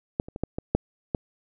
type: clicks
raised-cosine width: 2 ms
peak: -10 / -26 / -21 / -12 / -16 / -6 / -11 dBFS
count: 7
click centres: 0.199 / 0.285 / 0.361 / 0.436 / 0.585 / 0.75 / 1.148 s
effects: none